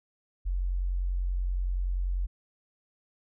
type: tone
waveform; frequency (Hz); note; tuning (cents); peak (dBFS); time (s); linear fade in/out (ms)
sine; 45.2; F#1; -40; -26; 0.45-2.27; 20
effects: none